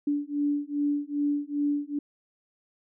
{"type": "beating tone pair", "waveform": "sine", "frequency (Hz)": [288.7, 291.2], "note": ["D4", "D4"], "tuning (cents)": [-30, -15], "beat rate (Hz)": 2.5, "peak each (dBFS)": [-28, -28], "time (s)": [0.07, 1.99], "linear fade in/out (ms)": 5, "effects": []}